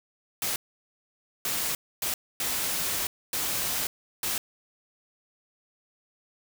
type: noise bursts at uneven times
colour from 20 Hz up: white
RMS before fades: -29 dBFS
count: 6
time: 0.42-0.56 / 1.45-1.75 / 2.02-2.14 / 2.4-3.07 / 3.33-3.87 / 4.23-4.38 s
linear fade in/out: 2 ms
effects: none